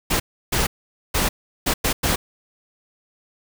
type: noise bursts at uneven times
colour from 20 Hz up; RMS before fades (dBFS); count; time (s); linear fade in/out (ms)
pink; -20; 6; 0.1-0.2 / 0.52-0.67 / 1.14-1.29 / 1.66-1.74 / 1.84-1.93 / 2.03-2.16; 10
effects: none